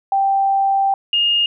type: tone pair in turn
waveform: sine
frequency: 784 / 2839 Hz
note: G5 / F7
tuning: 0 / +28 cents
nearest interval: octave + minor seventh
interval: 2228 cents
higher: second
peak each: -13 dBFS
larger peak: neither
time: 0.12-0.94 / 1.13-1.46 s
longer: first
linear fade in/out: 2 ms
effects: none